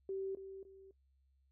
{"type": "tone with echo", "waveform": "sine", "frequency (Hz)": 386.3, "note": "G4", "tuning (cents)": -25, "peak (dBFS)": -37, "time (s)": [0.09, 0.35], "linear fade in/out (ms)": 2, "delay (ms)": 280, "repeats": 2, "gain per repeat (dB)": -9, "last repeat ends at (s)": 0.91, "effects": ["noise-tail reverb RT60 0.1 s tail -18 dB re dry", "added 67 Hz sine -70 dBFS peak until 1.51 s"]}